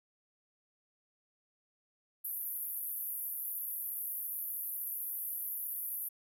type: band-pass noise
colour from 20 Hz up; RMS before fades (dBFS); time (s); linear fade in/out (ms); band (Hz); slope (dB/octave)
pink; -39; 2.24-6.09; 10; 11000 to 15000; 96
effects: none